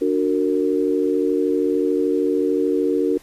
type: chord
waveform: sine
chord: D augmented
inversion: none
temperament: just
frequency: 293.7 / 367.1 / 458.9 Hz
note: D4 / F#4 / A#4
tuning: 0 / -14 / -27 cents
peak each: -21 dBFS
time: 0.01-3.18 s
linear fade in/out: 10 ms
effects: pink hiss -49 dBFS RMS until 3.22 s + resampled to 32000 Hz